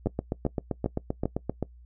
two click trains, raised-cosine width 2 ms, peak -13 / -14 dBFS, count 4 / 13, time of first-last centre 0.07-1.256 / 0.06-1.627 s, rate 2.53 / 7.66 Hz, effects noise-tail reverb RT60 0.1 s tail -21 dB re dry + added 60 Hz sine -48 dBFS peak until 1.85 s

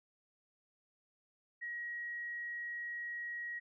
sine tone, 1900 Hz, A#6, 33 cents sharp, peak -39 dBFS, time 1.61-3.6 s, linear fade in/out 20 ms, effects none

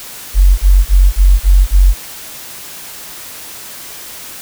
sine tone bursts, 46.25 Hz, F#1, in tune, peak -3 dBFS, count 6, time 0.34-1.945 s, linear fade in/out 50 ms, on 240 ms, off 33 ms, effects white hiss -30 dBFS RMS until 4.41 s

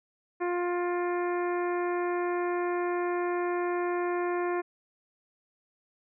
harmonic tone with a mistuned harmonic, 352.6 Hz, F4, 17 cents sharp, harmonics 1 / 2 / 3 / 4 / 5 / 6 / 7, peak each -28 / -35 / -36 / -42 / -41 / -46 / -48 dBFS, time 0.4-4.62 s, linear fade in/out 20 ms, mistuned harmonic 7, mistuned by -34 cents, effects none

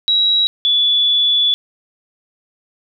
sine tone pair in turn, 3871 / 3439 Hz, B7 / A7, -35 / -40 cents, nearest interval major second, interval 205 cents, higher first, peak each -11 dBFS, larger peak neither, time 0.08-0.47 / 0.65-1.54 s, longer second, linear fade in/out 0 ms, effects none

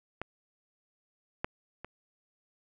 clicks, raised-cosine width 0.5 ms, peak -20 / -15 / -26 dBFS, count 3, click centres 0.216 / 1.445 / 1.846 s, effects none

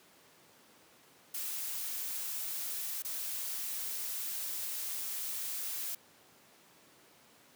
blue noise with dropouts, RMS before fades -38 dBFS, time 1.34-5.95 s, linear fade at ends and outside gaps 5 ms, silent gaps 3.023-3.047 s, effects pink hiss -61 dBFS RMS until 7.55 s + high-pass 200 Hz 12 dB/octave

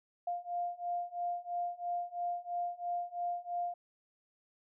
sine beating tone pair, 700 / 703 Hz, F5 / F5, +4 / +11 cents, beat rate 3 Hz, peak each -38 / -37 dBFS, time 0.27-3.74 s, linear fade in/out 5 ms, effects none

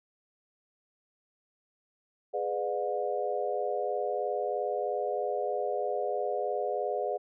sine chord, G# diminished seventh, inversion none, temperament just, 415.3 / 498.4 / 598 / 717.6 Hz, G#4 / B4 / D5 / F5, 0 / +16 / +31 / +47 cents, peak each -34 dBFS, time 2.33-7.18 s, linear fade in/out 20 ms, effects none

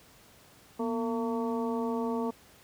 harmonic tone with a mistuned harmonic, 227 Hz, A#3, 46 cents flat, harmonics 1 / 2 / 3 / 4 / 5, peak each -31 / -33 / -40 / -38 / -42 dBFS, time 0.79-2.31 s, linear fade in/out 10 ms, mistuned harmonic 1, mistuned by +94 cents, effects pink hiss -57 dBFS RMS until 2.63 s + high-pass 60 Hz 12 dB/octave

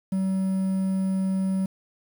triangle tone with quantisation, 190.4 Hz, F#3, 50 cents sharp, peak -20 dBFS, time 0.12-1.66 s, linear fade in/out 5 ms, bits 8, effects none

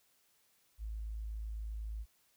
sine tone, 54 Hz, A1, 32 cents flat, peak -38 dBFS, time 0.78-2.06 s, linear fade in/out 50 ms, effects white hiss -72 dBFS RMS until 2.36 s

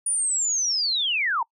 sine linear sweep, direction down, 9660 to 856 Hz, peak -21 dBFS, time 0.06-1.43 s, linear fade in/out 5 ms, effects noise-tail reverb RT60 0.1 s tail -26 dB re dry

